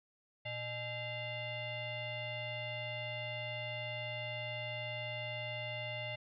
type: tone with frequency modulation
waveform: sine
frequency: 1337 Hz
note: E6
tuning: 24 cents sharp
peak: -38 dBFS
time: 0.45-6.16 s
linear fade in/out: 10 ms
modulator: 728 Hz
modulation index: 2.5
effects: none